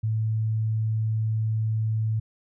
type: tone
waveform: sine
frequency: 110 Hz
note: A2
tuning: in tune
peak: -22 dBFS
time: 0.03-2.2 s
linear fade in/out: 10 ms
effects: none